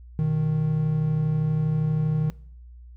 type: tone pair together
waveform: triangle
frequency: 123.04 / 155.56 Hz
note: B2 / D#3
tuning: -6 / 0 cents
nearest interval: major third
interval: 406 cents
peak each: -27 / -19 dBFS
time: 0.19-2.3 s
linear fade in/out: 0 ms
effects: noise-tail reverb RT60 0.6 s tail -22 dB re dry + added 60 Hz sine -42 dBFS peak until 2.96 s